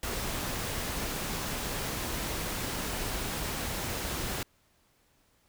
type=noise; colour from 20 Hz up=pink; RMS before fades=-34 dBFS; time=0.03-4.43 s; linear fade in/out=2 ms; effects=pink hiss -68 dBFS RMS until 5.48 s